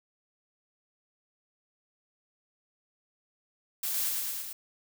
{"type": "noise with echo", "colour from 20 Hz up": "blue", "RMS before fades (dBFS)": -32, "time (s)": [3.83, 4.09], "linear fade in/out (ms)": 5, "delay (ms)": 110, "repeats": 4, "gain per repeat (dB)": -2, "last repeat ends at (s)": 4.53, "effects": []}